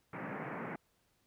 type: band-pass noise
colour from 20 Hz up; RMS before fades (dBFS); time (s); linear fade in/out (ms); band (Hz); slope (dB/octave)
pink; -42; 0.13-0.76; 5; 130 to 2200; 48
effects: pink hiss -75 dBFS RMS until 1.26 s